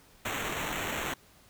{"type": "noise with sample-and-hold", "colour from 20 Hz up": "violet", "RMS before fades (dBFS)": -34, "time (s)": [0.25, 1.14], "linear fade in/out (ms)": 5, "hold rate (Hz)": 4900, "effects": ["pink hiss -59 dBFS RMS until 1.49 s"]}